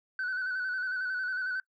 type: tone with vibrato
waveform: sine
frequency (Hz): 1503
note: F#6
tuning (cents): +27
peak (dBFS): -28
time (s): 0.19-1.6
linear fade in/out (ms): 2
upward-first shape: square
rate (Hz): 11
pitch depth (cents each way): 35
effects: noise-tail reverb RT60 0.1 s tail -23 dB re dry + tanh soft clip ceiling -28 dBFS